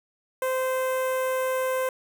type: tone with notch filter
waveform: sawtooth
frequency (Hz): 518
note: C5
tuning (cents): -17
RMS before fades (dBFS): -26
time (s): 0.42-1.89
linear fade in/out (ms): 2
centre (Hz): 4500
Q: 0.55
effects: none